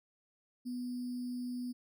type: tone with sample-and-hold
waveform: sine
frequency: 246.9 Hz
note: B3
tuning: in tune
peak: -36 dBFS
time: 0.65-1.73 s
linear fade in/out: 20 ms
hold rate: 4900 Hz
effects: none